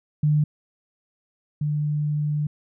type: tone pair in turn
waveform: sine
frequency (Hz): 150 / 149.05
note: D3 / D3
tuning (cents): +37 / +26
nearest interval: unison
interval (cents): 11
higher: first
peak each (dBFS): -16 / -21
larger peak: first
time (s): 0.23-0.44 / 1.61-2.47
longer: second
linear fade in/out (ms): 5
effects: none